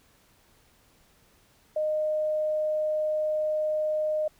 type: tone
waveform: sine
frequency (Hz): 615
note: D#5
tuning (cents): -20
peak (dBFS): -24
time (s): 1.76-4.28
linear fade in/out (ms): 5
effects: pink hiss -62 dBFS RMS until 4.39 s